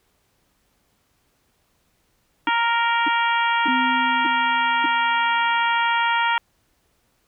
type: tone bursts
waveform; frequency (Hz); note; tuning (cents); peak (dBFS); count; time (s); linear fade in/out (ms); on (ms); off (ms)
triangle; 300.3; D4; +39; -21; 5; 2.47-4.86; 5; 22; 570
type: harmonic tone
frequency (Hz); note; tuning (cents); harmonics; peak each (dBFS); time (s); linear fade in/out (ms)
466.2; A#4; 0; 2 / 3 / 4 / 5 / 6 / 7; -20 / -24 / -26 / -28 / -30 / -31; 2.47-6.38; 2
type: tone with exponential decay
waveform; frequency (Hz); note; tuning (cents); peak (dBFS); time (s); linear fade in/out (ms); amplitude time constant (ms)
sine; 256; C4; -38; -21; 3.68-6.08; 5; 520
effects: pink hiss -66 dBFS RMS until 7.27 s